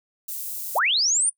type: high-pass noise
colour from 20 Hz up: white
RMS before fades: -32 dBFS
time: 0.28-0.79 s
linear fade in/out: 5 ms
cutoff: 9600 Hz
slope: 12 dB/octave
type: linear sweep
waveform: sine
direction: up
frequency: 442.4 to 9520 Hz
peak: -18 dBFS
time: 0.75-1.3 s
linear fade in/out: 10 ms
effects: noise-tail reverb RT60 0.1 s tail -20 dB re dry